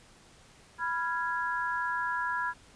sine chord, F diminished, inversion second, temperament equal with one note detuned, 987.8 / 1385.7 / 1661.2 Hz, Cb6 / F6 / Ab6, 0 / -14 / 0 cents, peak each -32 / -35 / -33 dBFS, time 0.78-2.54 s, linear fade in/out 50 ms, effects pink hiss -57 dBFS RMS until 2.75 s + resampled to 22050 Hz

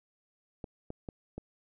clicks, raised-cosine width 2 ms, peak -26 dBFS, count 4, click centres 0.642 / 0.904 / 1.088 / 1.38 s, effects none

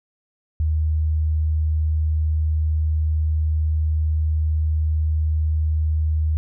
sine tone, 77.78 Hz, D#2, in tune, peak -17 dBFS, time 0.6-6.37 s, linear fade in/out 0 ms, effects none

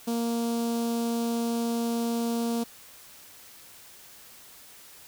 sawtooth tone with notch filter, 233.1 Hz, A#3, in tune, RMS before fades -28 dBFS, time 0.07-2.64 s, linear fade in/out 10 ms, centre 1900 Hz, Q 0.52, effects white hiss -50 dBFS RMS until 5.07 s

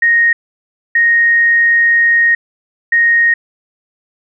sine tone bursts at uneven times, 1864.7 Hz, A#6, in tune, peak -7 dBFS, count 3, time 0.02-0.33 / 0.95-2.35 / 2.92-3.34 s, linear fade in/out 5 ms, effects none

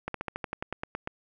slowing click train, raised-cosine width 0.5 ms, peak -17 dBFS, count 12, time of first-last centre 0.08-1.074 s, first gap 63 ms, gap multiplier 1.07, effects none

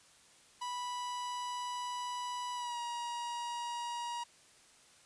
45% pulse tone with pitch glide, 984 to 952.1 Hz, B5 to A#5, -7 to +36 cents, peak -37 dBFS, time 0.61-4.24 s, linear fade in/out 10 ms, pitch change -57 cents, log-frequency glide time 2.54-2.79 s, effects white hiss -62 dBFS RMS until 5.05 s + resampled to 22050 Hz

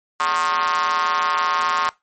square tone with high-pass filter, 82.9 Hz, E2, 10 cents sharp, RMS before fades -20 dBFS, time 0.2-1.89 s, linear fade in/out 0 ms, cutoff 1100 Hz, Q 5.5, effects noise-tail reverb RT60 0.2 s tail -20 dB re dry + MP3 32 kbps

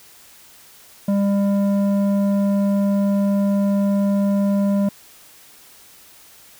square tone with low-pass filter, 200 Hz, G3, 35 cents sharp, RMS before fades -18 dBFS, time 1.08-4.89 s, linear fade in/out 5 ms, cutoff 630 Hz, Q 1, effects white hiss -47 dBFS RMS until 6.59 s

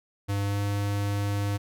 square tone with pitch glide, 100.4 to 101.39 Hz, G2 to G#2, +42 to -41 cents, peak -26 dBFS, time 0.28-1.58 s, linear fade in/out 20 ms, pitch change +17 cents, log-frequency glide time 0.44-0.61 s, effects none

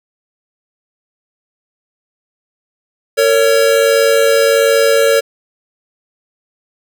square tone pair together, 457.5 / 558.9 Hz, A#4 / C#5, -32 / +14 cents, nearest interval minor third, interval 346 cents, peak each -12 dBFS, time 3.17-5.21 s, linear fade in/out 20 ms, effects none

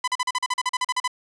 sawtooth tone bursts, 1004 Hz, B5, 28 cents sharp, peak -17 dBFS, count 14, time 0.04-1.078 s, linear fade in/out 5 ms, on 37 ms, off 40 ms, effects resampled to 22050 Hz + 9-bit

